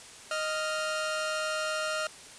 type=tone pair together; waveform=sawtooth; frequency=622.3 / 1397 Hz; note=D#5 / F6; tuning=0 / 0 cents; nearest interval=octave + major second; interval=1400 cents; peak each=-28 / -29 dBFS; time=0.31-2.07 s; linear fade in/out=2 ms; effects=white hiss -48 dBFS RMS until 2.38 s + resampled to 22050 Hz